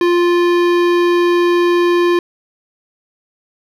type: tone with hard clipping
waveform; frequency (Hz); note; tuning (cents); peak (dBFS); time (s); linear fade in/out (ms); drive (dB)
sine; 349.2; F4; 0; -12; 0.01-2.19; 2; 17
effects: none